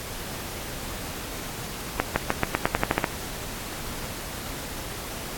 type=accelerating click train; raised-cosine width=0.5 ms; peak=-4 dBFS; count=11; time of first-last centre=2-3.042 s; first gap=160 ms; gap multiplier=0.9; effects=pink hiss -35 dBFS RMS until 5.37 s + AAC 64 kbps